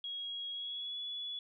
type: tone with pitch glide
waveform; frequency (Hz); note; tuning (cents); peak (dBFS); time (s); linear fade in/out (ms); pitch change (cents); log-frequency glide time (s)
sine; 3301 to 3411; G#7 to G#7; -11 to +46; -38; 0.04-1.39; 2; +57; 0.5-0.99
effects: none